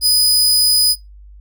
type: tone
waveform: sawtooth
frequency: 4982 Hz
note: D#8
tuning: 1 cent sharp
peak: -7 dBFS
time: 0.01-0.96 s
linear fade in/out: 50 ms
effects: noise-tail reverb RT60 0.2 s tail -23 dB re dry + added 50 Hz sine -37 dBFS peak until 1.4 s